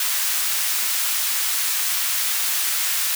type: high-pass noise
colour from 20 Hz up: white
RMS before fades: -22 dBFS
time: 0-3.15 s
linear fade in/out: 2 ms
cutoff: 1200 Hz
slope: 12 dB/octave
effects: none